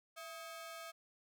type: ring-modulated tone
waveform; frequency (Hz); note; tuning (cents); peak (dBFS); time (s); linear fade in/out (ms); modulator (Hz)
sawtooth; 965; B5; -40; -40; 0.16-0.92; 20; 300
effects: none